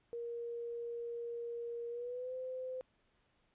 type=tone with pitch glide; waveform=sine; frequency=470.6 to 513.2 Hz; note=A#4 to C5; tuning=+16 to -34 cents; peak=-39 dBFS; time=0.13-2.81 s; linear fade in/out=0 ms; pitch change=+150 cents; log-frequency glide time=1.89-2.34 s; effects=pink hiss -75 dBFS RMS until 3.54 s + resampled to 8000 Hz

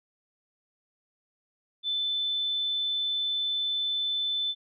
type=tone; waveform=sine; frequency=3520 Hz; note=A7; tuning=in tune; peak=-26 dBFS; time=1.83-4.55 s; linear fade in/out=50 ms; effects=none

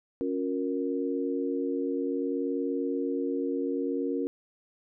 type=chord; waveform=sine; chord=Bb minor; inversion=first; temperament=equal with one note detuned; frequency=277.2 / 357.8 / 466.2 Hz; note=Db4 / F4 / Bb4; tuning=0 / +42 / 0 cents; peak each=-30 / -33 / -32 dBFS; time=0.21-4.27 s; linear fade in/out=0 ms; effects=none

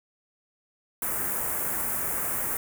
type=band-stop noise; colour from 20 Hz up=white; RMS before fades=-29 dBFS; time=1.02-2.57 s; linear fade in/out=2 ms; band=1900 to 8700 Hz; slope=24 dB/octave; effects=none

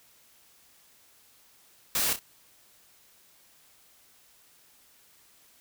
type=noise with echo; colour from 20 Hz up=white; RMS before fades=-27 dBFS; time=1.95-2.13 s; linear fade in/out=2 ms; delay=31 ms; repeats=2; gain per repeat=-9 dB; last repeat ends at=2.192 s; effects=white hiss -60 dBFS RMS until 5.6 s

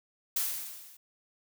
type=noise with level ramp; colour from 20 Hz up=blue; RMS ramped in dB=-28 to -55 dBFS; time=0.36-0.97 s; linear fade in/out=5 ms; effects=none

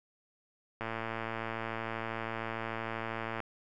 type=click train; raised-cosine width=0.5 ms; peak=-21 dBFS; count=294; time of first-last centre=0.81-3.403 s; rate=113 Hz; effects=none

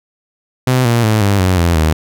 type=tone with pitch steps; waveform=sawtooth; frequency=127.8 / 117.87 / 108.72 / 100.27 / 92.48 / 85.3 / 78.67 Hz; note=C3 / A#2 / A2 / G2 / F#2 / F2 / D#2; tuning=-40 / +20 / -20 / +40 / 0 / -40 / +20 cents; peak=-6 dBFS; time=0.67-1.93 s; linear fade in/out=5 ms; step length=180 ms; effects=none

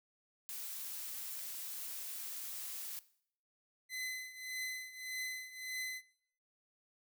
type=noise; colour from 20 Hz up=blue; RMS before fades=-44 dBFS; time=0.49-2.99 s; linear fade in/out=0 ms
type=tone with tremolo; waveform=sawtooth; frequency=2029 Hz; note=B6; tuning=46 cents sharp; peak=-34 dBFS; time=3.89-6.02 s; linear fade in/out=50 ms; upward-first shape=triangle; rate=1.7 Hz; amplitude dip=85%
effects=noise-tail reverb RT60 0.6 s tail -18 dB re dry

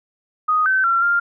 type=tone with pitch steps; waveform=sine; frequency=1246 / 1535 / 1363 / 1397 Hz; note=D#6 / G6 / F6 / F6; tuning=+2 / -37 / -43 / 0 cents; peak=-14 dBFS; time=0.48-1.2 s; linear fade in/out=10 ms; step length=180 ms; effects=none

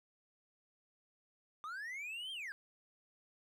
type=linear two-way sweep; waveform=triangle; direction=up then down; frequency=1174.7 to 3229 to 1548 Hz; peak=-40 dBFS; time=1.64-2.52 s; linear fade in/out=0 ms; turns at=2.32 s; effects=none

